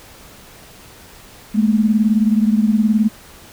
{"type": "beating tone pair", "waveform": "sine", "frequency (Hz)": [211.7, 230.7], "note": ["G#3", "A#3"], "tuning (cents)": [33, -18], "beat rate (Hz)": 19, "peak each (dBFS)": [-13, -17], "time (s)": [1.54, 3.09], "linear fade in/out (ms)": 20, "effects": ["pink hiss -42 dBFS RMS until 3.52 s"]}